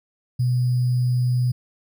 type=tone with sample-and-hold; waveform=sine; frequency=124.4 Hz; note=B2; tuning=13 cents sharp; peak=-17 dBFS; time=0.39-1.52 s; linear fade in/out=10 ms; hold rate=4900 Hz; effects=none